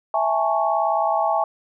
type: chord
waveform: sine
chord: A major seventh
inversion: second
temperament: equal with one note detuned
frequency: 659.3 / 821.1 / 880 / 1108.7 Hz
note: E5 / G#5 / A5 / C#6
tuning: 0 / -20 / 0 / 0 cents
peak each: -22 / -22 / -25 / -25 dBFS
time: 0.14-1.44 s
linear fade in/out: 2 ms
effects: none

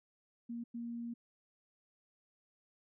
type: tone bursts at uneven times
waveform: sine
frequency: 235.1 Hz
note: A#3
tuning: 15 cents sharp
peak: -39 dBFS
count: 2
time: 0.49-0.64 / 0.74-1.14 s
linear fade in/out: 10 ms
effects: none

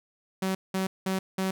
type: tone bursts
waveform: sawtooth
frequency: 189.7 Hz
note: F#3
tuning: 43 cents sharp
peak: -22 dBFS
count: 4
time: 0.42-1.51 s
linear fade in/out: 5 ms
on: 130 ms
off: 190 ms
effects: none

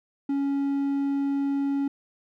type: tone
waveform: triangle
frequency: 278.7 Hz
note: C#4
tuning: 9 cents sharp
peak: -21 dBFS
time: 0.29-1.88 s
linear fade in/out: 5 ms
effects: none

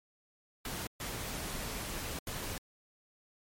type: noise bursts at uneven times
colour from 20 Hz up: pink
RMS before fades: -39 dBFS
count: 3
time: 0.65-0.87 / 1-2.19 / 2.27-2.58 s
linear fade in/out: 2 ms
effects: MP3 64 kbps

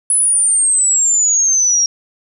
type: exponential sweep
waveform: sine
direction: down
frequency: 10270 to 5588 Hz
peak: -10 dBFS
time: 0.1-1.86 s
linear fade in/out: 2 ms
effects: none

